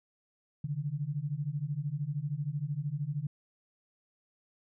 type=beating tone pair; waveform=sine; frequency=138.59 / 151.59 Hz; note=C#3 / D#3; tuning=0 / -45 cents; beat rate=13 Hz; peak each=-35 / -34 dBFS; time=0.64-3.27 s; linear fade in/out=5 ms; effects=none